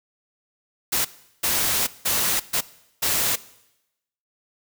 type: noise bursts at uneven times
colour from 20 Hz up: white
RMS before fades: -22 dBFS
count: 5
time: 0.92-1.05 / 1.43-1.87 / 2.05-2.4 / 2.53-2.61 / 3.02-3.36 s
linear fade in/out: 10 ms
effects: noise-tail reverb RT60 0.9 s tail -19 dB re dry